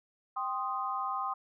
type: chord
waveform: sine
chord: C minor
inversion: second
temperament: equal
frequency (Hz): 784 / 1046.5 / 1244.5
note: G5 / C6 / Eb6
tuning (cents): 0 / 0 / 0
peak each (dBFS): -37 / -35 / -35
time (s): 0.36-1.34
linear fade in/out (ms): 10
effects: none